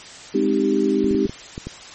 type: chord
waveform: sine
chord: Ab major seventh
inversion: none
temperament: equal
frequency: 207.7 / 261.6 / 311.1 / 392 Hz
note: Ab3 / C4 / Eb4 / G4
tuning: 0 / 0 / 0 / 0 cents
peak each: -23 / -22 / -21 / -20 dBFS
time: 0.34-1.27 s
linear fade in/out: 10 ms
type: clicks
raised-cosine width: 3 ms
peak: -16 dBFS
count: 7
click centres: 1.043 / 1.111 / 1.148 / 1.256 / 1.295 / 1.579 / 1.67 s
effects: white hiss -39 dBFS RMS until 1.94 s + MP3 32 kbps